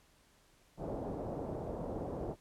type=low-pass noise; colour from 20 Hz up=white; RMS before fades=-40 dBFS; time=0.77-2.36 s; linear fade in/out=50 ms; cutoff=660 Hz; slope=24 dB/octave; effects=pink hiss -67 dBFS RMS until 2.4 s + low-pass 12000 Hz 12 dB/octave

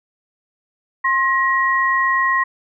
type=tone pair together; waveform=sine; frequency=1064.1 / 1896 Hz; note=C6 / A#6; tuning=+29 / +29 cents; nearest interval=minor seventh; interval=1000 cents; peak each=-17 dBFS; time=1.04-2.44 s; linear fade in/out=10 ms; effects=none

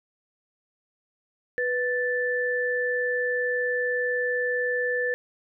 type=tone pair together; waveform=sine; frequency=493.9 / 1758.2 Hz; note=B4 / A6; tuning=0 / -2 cents; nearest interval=octave + minor seventh; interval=2198 cents; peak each=-26 dBFS; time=1.58-5.14 s; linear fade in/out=0 ms; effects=none

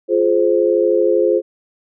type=chord; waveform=sine; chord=F minor; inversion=none; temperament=equal with one note detuned; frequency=349.2 / 421.8 / 523.3 Hz; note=F4 / Ab4 / C5; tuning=0 / +27 / 0 cents; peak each=-16 dBFS; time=0.08-1.42 s; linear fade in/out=50 ms; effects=none

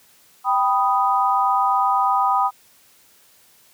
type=chord; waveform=sine; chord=G augmented; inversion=none; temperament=equal; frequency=784 / 987.8 / 1244.5 Hz; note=G5 / B5 / D#6; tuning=0 / 0 / 0 cents; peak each=-20 dBFS; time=0.44-2.51 s; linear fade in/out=50 ms; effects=white hiss -54 dBFS RMS until 3.73 s + high-pass 60 Hz 12 dB/octave

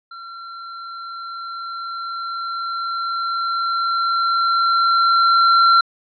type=tone with level ramp; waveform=square; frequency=1364 Hz; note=F6; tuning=41 cents flat; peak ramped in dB=-34 to -10 dBFS; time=0.11-5.81 s; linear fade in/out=5 ms; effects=resampled to 11025 Hz

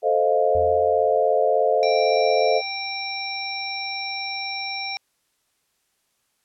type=chord; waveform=sine; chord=F dominant seventh; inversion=first; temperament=equal; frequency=440 / 523.3 / 622.3 / 698.5 Hz; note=A4 / C5 / Eb5 / F5; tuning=0 / 0 / 0 / 0 cents; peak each=-22 dBFS; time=0.02-2.62 s; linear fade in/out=50 ms
type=tone with exponential decay; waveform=triangle; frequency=82.41 Hz; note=E2; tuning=in tune; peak=-25 dBFS; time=0.55-1.38 s; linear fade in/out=0 ms; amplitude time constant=180 ms
type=harmonic tone; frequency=784 Hz; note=G5; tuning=in tune; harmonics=1 / 3 / 5 / 7; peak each=-33 / -30 / -36 / -31 dBFS; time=1.83-4.97 s; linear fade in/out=0 ms
effects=white hiss -70 dBFS RMS until 6.44 s + low-pass 12000 Hz 12 dB/octave

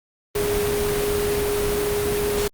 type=tone in noise; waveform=sine; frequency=412 Hz; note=G#4; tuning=14 cents flat; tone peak=-21 dBFS; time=0.35-2.48 s; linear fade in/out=5 ms; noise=pink; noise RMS=-26 dBFS; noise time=0.35-2.48 s; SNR=+2 dB; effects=Opus 32 kbps

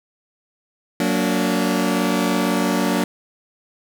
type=chord; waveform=sawtooth; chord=Gb augmented; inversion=none; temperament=just; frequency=185 / 231.2 / 289.1 Hz; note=Gb3 / Bb3 / D4; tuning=0 / -14 / -27 cents; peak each=-18 dBFS; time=1-3.04 s; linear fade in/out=2 ms; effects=none

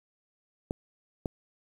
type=clicks; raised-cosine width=2 ms; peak=-17 dBFS; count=2; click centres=0.709 / 1.258 s; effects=8-bit

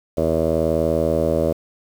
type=tone with low-pass filter; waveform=10% pulse; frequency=80.7 Hz; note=E2; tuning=36 cents flat; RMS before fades=-19 dBFS; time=0.17-1.53 s; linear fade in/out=10 ms; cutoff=600 Hz; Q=5.6; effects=7-bit

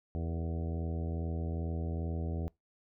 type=harmonic tone with a mistuned harmonic; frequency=82.41 Hz; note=E2; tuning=in tune; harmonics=1 / 2 / 3 / 4 / 5 / 6 / 7 / 8 / 9; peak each=-34 / -40 / -44 / -46 / -48 / -50 / -51 / -52 / -53 dBFS; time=0.15-2.48 s; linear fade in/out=0 ms; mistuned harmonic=6; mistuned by=-55 cents; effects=noise-tail reverb RT60 0.2 s tail -24 dB re dry

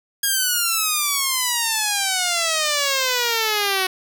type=exponential sweep; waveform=5% pulse; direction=down; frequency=1642 to 370 Hz; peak=-7 dBFS; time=0.23-3.87 s; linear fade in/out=5 ms; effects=none

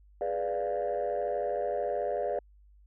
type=chord; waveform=sine; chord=G# diminished seventh; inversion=none; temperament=equal; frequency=415.3 / 493.9 / 587.3 / 698.5 Hz; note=G#4 / B4 / D5 / F5; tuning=0 / 0 / 0 / 0 cents; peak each=-34 / -33 / -31 / -33 dBFS; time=0.21-2.39 s; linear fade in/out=2 ms; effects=tanh soft clip ceiling -23 dBFS + added 50 Hz sine -55 dBFS peak until 2.86 s

